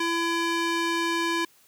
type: tone with band-pass filter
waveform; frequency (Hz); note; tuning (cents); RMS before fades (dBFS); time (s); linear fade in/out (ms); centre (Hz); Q
square; 336.1; E4; +34; -26; 0-1.45; 5; 2200; 0.52
effects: white hiss -59 dBFS RMS until 1.67 s + high-pass 80 Hz 12 dB/octave